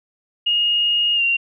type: tone with pitch glide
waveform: sine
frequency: 2858 to 2764 Hz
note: F7 to F7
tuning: +39 to -19 cents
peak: -15 dBFS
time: 0.46-1.37 s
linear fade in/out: 10 ms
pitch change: -58 cents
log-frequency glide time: 1.15-1.22 s
effects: none